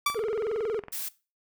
sawtooth tone with exponential decay, 1158 Hz, D6, 25 cents flat, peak -17 dBFS, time 0.06-0.25 s, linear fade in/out 5 ms, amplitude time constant 40 ms
click train, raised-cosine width 0.5 ms, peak -25 dBFS, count 18, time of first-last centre 0.1-0.883 s, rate 21.7 Hz
triangle tone with vibrato, 436.4 Hz, A4, 14 cents flat, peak -24 dBFS, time 0.15-0.8 s, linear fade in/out 10 ms, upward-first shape sine, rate 20 Hz, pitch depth 130 cents each way
blue noise, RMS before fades -34 dBFS, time 0.92-1.09 s, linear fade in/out 10 ms
effects noise-tail reverb RT60 0.3 s tail -19 dB re dry

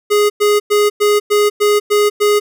square tone bursts, 415.3 Hz, G#4, in tune, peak -10 dBFS, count 8, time 0.1-2.4 s, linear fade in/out 20 ms, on 200 ms, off 100 ms, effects none

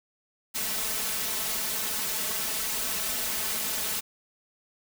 white noise with comb filter, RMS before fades -30 dBFS, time 0.54-4.01 s, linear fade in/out 20 ms, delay 4.6 ms, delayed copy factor +0.9, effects none

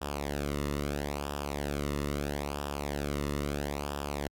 sawtooth tone with flanger, 72 Hz, D2, 34 cents flat, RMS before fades -34 dBFS, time 0.01-4.28 s, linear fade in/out 10 ms, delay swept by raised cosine 0.47 to 1.28 ms, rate 0.76 Hz, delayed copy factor -0.75, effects AAC 64 kbps

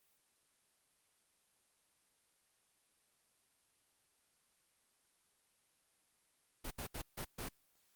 pink noise bursts at uneven times, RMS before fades -43 dBFS, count 5, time 6.64-6.71 / 6.78-6.87 / 6.94-7.02 / 7.17-7.25 / 7.38-7.49 s, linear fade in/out 10 ms, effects white hiss -75 dBFS RMS until 7.95 s + Opus 32 kbps

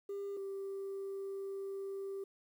sine tone pair in turn, 399.7 / 391.7 Hz, G4 / G4, +34 / -1 cents, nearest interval unison, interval 35 cents, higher first, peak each -36 / -37 dBFS, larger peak first, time 0.09-0.37 / 0.37-2.24 s, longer second, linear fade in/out 5 ms, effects tanh soft clip ceiling -37 dBFS + 11-bit

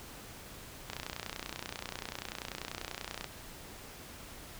click train, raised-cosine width 0.2 ms, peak -20 dBFS, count 72, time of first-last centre 0.9-3.243 s, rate 30.3 Hz, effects pink hiss -49 dBFS RMS until 4.59 s

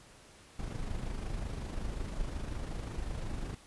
brown noise with amplitude modulation, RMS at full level -35 dBFS, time 0.59-3.55 s, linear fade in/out 5 ms, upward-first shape sine, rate 25.5 Hz, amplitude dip 50%, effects pink hiss -57 dBFS RMS until 3.66 s + resampled to 24000 Hz

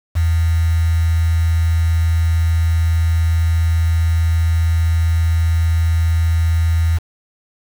sine tone with quantisation, 82.41 Hz, E2, in tune, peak -12 dBFS, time 0.15-6.99 s, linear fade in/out 20 ms, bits 5, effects none

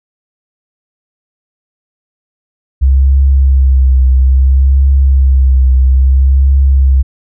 sine tone with vibrato, 66.3 Hz, C2, 23 cents sharp, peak -4 dBFS, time 2.81-7.03 s, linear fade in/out 20 ms, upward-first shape triangle, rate 0.6 Hz, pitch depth 50 cents each way, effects none

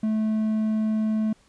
triangle tone with hard clipping, 217.3 Hz, A3, 21 cents flat, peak -22 dBFS, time 0.03-1.33 s, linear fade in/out 5 ms, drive 6 dB, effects pink hiss -60 dBFS RMS until 1.48 s + resampled to 22050 Hz

